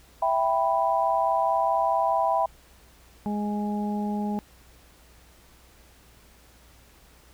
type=chord; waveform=sine; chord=E minor; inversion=none; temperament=equal; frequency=659.3 / 784 / 987.8 Hz; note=E5 / G5 / B5; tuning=0 / 0 / 0 cents; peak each=-25 dBFS; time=0.22-2.46 s; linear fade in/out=5 ms
type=harmonic tone; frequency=207.7 Hz; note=G#3; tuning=in tune; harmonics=1 / 2 / 3 / 4; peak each=-26 / -37 / -41 / -34 dBFS; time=3.26-4.39 s; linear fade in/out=0 ms
effects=added 60 Hz sine -56 dBFS peak until 7.33 s + pink hiss -56 dBFS RMS until 7.33 s